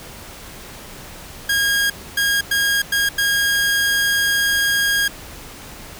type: tone bursts at uneven times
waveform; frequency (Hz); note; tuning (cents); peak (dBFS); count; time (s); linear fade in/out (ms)
sawtooth; 1630; G#6; -33; -12; 5; 1.49-1.9 / 2.17-2.41 / 2.51-2.82 / 2.92-3.09 / 3.18-5.08; 5
effects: pink hiss -37 dBFS RMS until 5.99 s